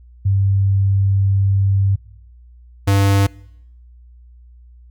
sine / square tone pair in turn, 98 / 98.91 Hz, G2 / G2, 0 / +16 cents, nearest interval unison, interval 16 cents, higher second, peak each -12 dBFS, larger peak neither, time 0.25-1.96 / 2.87-3.27 s, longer first, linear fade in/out 10 ms, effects noise-tail reverb RT60 0.8 s tail -25 dB re dry + added 60 Hz sine -41 dBFS peak until 4.9 s

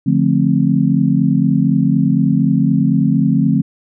sine chord, D minor seventh, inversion none, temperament just, 146.83 / 176.2 / 220.2 / 264.3 Hz, D3 / F3 / A3 / C4, 0 / +16 / +2 / +18 cents, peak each -16 dBFS, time 0.06-3.62 s, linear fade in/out 10 ms, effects none

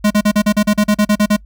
square tone bursts, 209.1 Hz, G#3, 12 cents sharp, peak -10 dBFS, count 13, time 0.04-1.366 s, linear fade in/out 10 ms, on 66 ms, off 39 ms, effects noise-tail reverb RT60 0.1 s tail -25 dB re dry + added 50 Hz sine -37 dBFS peak until 1.45 s

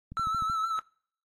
click train, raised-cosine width 5 ms, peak -29 dBFS, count 6, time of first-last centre 0.12-0.499 s, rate 13.2 Hz
triangle tone with vibrato, 1318.5 Hz, E6, in tune, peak -25 dBFS, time 0.17-0.79 s, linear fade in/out 0 ms, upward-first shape triangle, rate 6.4 Hz, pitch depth 51 cents each way
effects noise-tail reverb RT60 0.6 s tail -26 dB re dry + AAC 32 kbps

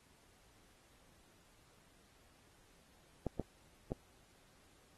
clicks, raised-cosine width 2 ms, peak -23 dBFS, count 3, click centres 3.267 / 3.397 / 3.919 s, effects pink hiss -68 dBFS RMS until 4.97 s + AAC 32 kbps

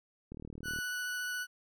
click train, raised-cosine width 3 ms, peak -32 dBFS, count 19, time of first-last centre 0.32-0.788 s, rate 38.5 Hz
40% pulse tone with vibrato, 1480 Hz, F#6, in tune, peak -34 dBFS, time 0.63-1.47 s, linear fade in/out 50 ms, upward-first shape sine, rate 14 Hz, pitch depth 9 cents each way
effects none

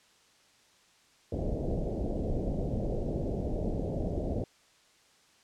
pink low-pass noise, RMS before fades -32 dBFS, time 1.32-4.44 s, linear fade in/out 2 ms, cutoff 670 Hz, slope 48 dB/octave, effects white hiss -63 dBFS RMS until 5.43 s + low-pass 7000 Hz 12 dB/octave

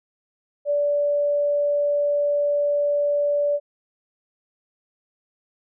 sine tone, 580 Hz, D5, 22 cents flat, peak -18 dBFS, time 0.65-3.6 s, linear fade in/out 50 ms, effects none

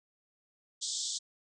white band-pass noise, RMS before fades -36 dBFS, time 0.81-1.19 s, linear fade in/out 20 ms, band 3300 to 8100 Hz, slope 96 dB/octave, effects none

